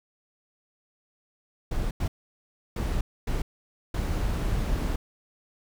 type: noise bursts at uneven times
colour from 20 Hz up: brown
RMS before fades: -27 dBFS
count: 5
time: 1.71-1.91 / 2-2.08 / 2.76-3.01 / 3.27-3.42 / 3.94-4.96 s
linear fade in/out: 5 ms
effects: none